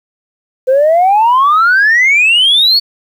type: exponential sweep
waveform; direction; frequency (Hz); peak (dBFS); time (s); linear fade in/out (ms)
sine; up; 505 to 4500; -4; 0.67-2.8; 20
effects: tanh soft clip ceiling -3 dBFS + 7-bit